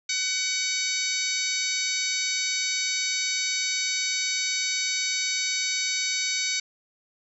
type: harmonic tone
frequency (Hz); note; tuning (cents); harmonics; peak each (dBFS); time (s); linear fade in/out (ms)
752; F#5; +28; 2 / 3 / 4 / 5 / 6 / 7 / 8 / 9 / 10; -40 / -30 / -40 / -32 / -31 / -37 / -30 / -40 / -38; 0.09-6.6; 5
effects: none